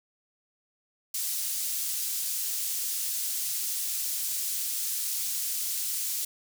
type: high-pass noise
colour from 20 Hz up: pink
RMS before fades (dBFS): -31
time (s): 1.14-6.25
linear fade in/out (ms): 5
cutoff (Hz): 6800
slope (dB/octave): 12
effects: none